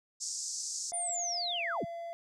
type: band-pass noise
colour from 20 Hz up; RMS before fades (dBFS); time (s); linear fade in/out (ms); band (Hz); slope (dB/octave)
white; -38; 0.2-0.92; 20; 5100 to 7800; 48
type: tone with pitch glide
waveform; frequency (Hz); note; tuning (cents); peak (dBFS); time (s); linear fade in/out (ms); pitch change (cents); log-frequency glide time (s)
triangle; 699 to 678.7; F5 to F5; +1 to -50; -36; 0.92-2.13; 0; -51; 1.56-1.61
type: linear sweep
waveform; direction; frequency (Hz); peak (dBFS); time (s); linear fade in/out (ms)
sine; down; 9540 to 62.8; -32; 0.93-1.85; 10
effects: none